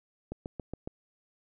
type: click train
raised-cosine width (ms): 2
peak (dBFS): -23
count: 5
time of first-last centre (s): 0.32-0.875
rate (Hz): 7.21
effects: none